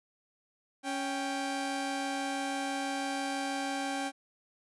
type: tone pair together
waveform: sawtooth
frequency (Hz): 277.2 / 785.5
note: C#4 / G5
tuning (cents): 0 / +3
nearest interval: octave + tritone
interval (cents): 1803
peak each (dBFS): -31 / -31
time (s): 0.83-4.12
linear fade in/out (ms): 50
effects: resampled to 24000 Hz